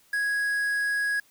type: tone with quantisation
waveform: triangle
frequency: 1661.2 Hz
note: G#6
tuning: in tune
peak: -22 dBFS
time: 0.13-1.2 s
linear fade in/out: 5 ms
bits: 7
effects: white hiss -61 dBFS RMS until 1.3 s